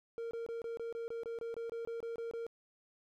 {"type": "tone bursts", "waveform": "triangle", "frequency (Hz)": 462.4, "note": "A#4", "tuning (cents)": -14, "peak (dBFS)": -36, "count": 15, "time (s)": [0.18, 2.466], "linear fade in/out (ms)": 0, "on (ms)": 130, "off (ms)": 24, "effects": []}